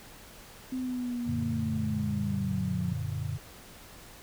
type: linear sweep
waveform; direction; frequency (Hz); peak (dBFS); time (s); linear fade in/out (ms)
sine; down; 259 to 174.61; -30; 0.72-2.93; 5
type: chord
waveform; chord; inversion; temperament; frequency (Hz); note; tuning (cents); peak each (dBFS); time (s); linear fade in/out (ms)
sine; Gb augmented; none; equal with one note detuned; 92.5 / 116.54 / 146.07; Gb2 / Bb2 / D3; 0 / 0 / -9; -35; 1.26-3.38; 20
effects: pink hiss -50 dBFS RMS until 4.22 s